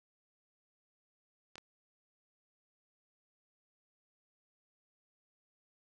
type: clicks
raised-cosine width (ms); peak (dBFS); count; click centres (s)
0.2; -30; 2; 1.556 / 1.581
effects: none